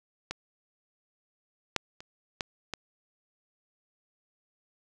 clicks, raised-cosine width 0.2 ms, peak -16 / -8 / -27 / -13 / -16 dBFS, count 5, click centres 0.31 / 1.763 / 2.005 / 2.408 / 2.737 s, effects none

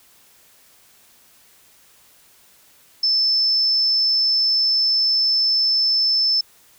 sine tone, 5274 Hz, E8, in tune, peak -15 dBFS, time 3.03-6.41 s, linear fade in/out 5 ms, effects white hiss -53 dBFS RMS until 6.78 s

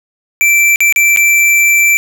square tone with dropouts, 2339 Hz, D7, 8 cents flat, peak -7 dBFS, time 0.41-1.97 s, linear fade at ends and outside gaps 0 ms, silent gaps 0.759-0.805 / 0.925-0.961 / 1.162-1.172 s, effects none

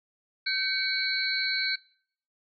sine tone cluster, 1543 / 2245 / 4040 / 4363 Hz, G6 / C#7 / B7 / C#8, -28 / +21 / +39 / -28 cents, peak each -31 dBFS, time 0.46-1.76 s, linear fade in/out 10 ms, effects noise-tail reverb RT60 0.6 s tail -24 dB re dry

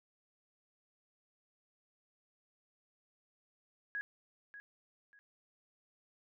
sine tone with echo, 1661.2 Hz, G#6, in tune, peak -36 dBFS, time 3.95-4.01 s, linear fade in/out 0 ms, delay 590 ms, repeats 2, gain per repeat -12 dB, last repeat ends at 5.19 s, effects none

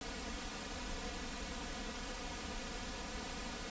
pink noise with comb filter, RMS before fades -43 dBFS, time 0.01-3.7 s, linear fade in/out 2 ms, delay 4.1 ms, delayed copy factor +1, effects resampled to 16000 Hz

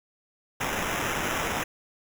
violet noise with sample-and-hold, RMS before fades -29 dBFS, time 0.6-1.64 s, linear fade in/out 10 ms, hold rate 4410 Hz, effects none

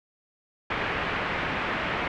white low-pass noise, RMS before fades -29 dBFS, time 0.7-2.08 s, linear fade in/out 5 ms, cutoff 2400 Hz, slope 24 dB/octave, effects none

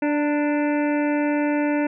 harmonic tone with a mistuned harmonic, 293.7 Hz, D4, in tune, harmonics 1 / 2 / 3 / 5 / 6 / 7 / 8 / 9, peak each -20 / -26 / -30 / -34 / -36 / -37 / -38 / -39 dBFS, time 0.02-1.87 s, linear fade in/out 5 ms, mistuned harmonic 3, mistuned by +36 cents, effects none

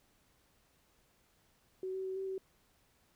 sine tone with pitch steps, 375.4 / 380.1 / 377.8 / 384.7 / 381 Hz, F#4 / F#4 / F#4 / G4 / G4, +25 / +47 / +36 / -33 / -49 cents, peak -36 dBFS, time 1.83-2.38 s, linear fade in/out 2 ms, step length 110 ms, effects pink hiss -71 dBFS RMS until 3.15 s

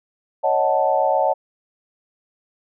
sine chord, D# half-diminished seventh, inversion third, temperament equal, 554.4 / 622.3 / 740 / 880 Hz, C#5 / D#5 / F#5 / A5, 0 / 0 / 0 / 0 cents, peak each -21 dBFS, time 0.43-1.34 s, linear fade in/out 20 ms, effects none

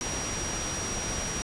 sine tone in noise, 5730 Hz, F8, 44 cents sharp, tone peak -34 dBFS, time 0.01-1.42 s, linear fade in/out 0 ms, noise pink, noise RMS -33 dBFS, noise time 0.01-1.42 s, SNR -4 dB, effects resampled to 22050 Hz

